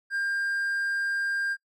triangle tone, 1600 Hz, G6, 35 cents sharp, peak -24 dBFS, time 0.1-1.57 s, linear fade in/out 50 ms, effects noise-tail reverb RT60 0.1 s tail -21 dB re dry

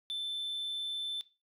sine tone, 3533 Hz, A7, 6 cents sharp, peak -31 dBFS, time 0.1-1.21 s, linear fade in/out 0 ms, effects noise-tail reverb RT60 0.3 s tail -19 dB re dry + tanh soft clip ceiling -33 dBFS

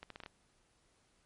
accelerating click train, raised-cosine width 0.3 ms, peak -30 dBFS, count 6, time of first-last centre 0.03-0.261 s, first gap 73 ms, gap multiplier 0.77, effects pink hiss -72 dBFS RMS until 1.25 s + MP3 48 kbps

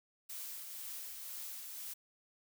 blue noise with tremolo, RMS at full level -44 dBFS, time 0.29-1.94 s, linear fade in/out 10 ms, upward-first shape triangle, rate 2 Hz, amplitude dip 35%, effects none

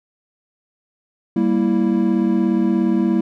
triangle chord, E diminished, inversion first, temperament equal, 196 / 233.1 / 329.6 Hz, G3 / Bb3 / E4, 0 / 0 / 0 cents, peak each -17 dBFS, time 1.36-3.21 s, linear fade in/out 5 ms, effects none

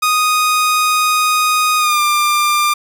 sawtooth tone with pitch glide, 1243 to 1193.1 Hz, D#6 to D6, -2 to +27 cents, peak -8 dBFS, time 0.02-2.74 s, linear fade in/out 10 ms, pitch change -71 cents, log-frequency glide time 1.77-2.01 s, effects none

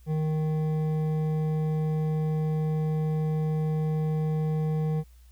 triangle tone with hard clipping, 155.56 Hz, D#3, in tune, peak -26 dBFS, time 0.06-5.04 s, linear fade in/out 50 ms, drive 13 dB, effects added 60 Hz sine -50 dBFS peak until 5.31 s + white hiss -65 dBFS RMS until 5.31 s

